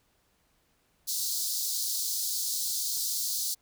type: high-pass noise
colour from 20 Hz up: pink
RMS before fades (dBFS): -31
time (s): 1.07-3.55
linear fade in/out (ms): 20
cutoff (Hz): 4100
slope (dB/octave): 48
effects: pink hiss -70 dBFS RMS until 3.61 s